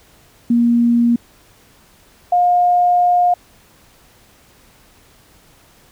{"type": "tone pair in turn", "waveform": "sine", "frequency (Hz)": [236.5, 711.4], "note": ["A#3", "F5"], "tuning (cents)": [25, 32], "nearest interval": "octave + perfect fifth", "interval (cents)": 1907, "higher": "second", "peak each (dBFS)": -10, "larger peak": "neither", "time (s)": [[0.5, 1.16], [2.32, 3.34]], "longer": "second", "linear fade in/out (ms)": 5, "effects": ["pink hiss -50 dBFS RMS until 5.91 s"]}